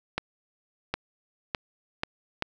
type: accelerating click train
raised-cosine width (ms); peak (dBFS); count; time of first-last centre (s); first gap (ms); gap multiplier
0.3; -11; 5; 0.18-2.424; 760; 0.8
effects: none